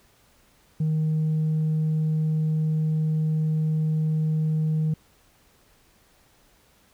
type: tone with tanh clipping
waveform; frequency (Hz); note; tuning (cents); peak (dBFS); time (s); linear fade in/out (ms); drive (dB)
triangle; 156.2; D#3; +7; -21; 0.8-4.94; 5; 6
effects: pink hiss -60 dBFS RMS until 6.93 s